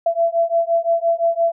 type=beating tone pair; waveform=sine; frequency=669 / 674.8 Hz; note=E5 / E5; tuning=+25 / +40 cents; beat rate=5.8 Hz; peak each=-18 dBFS; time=0.06-1.52 s; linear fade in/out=5 ms; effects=none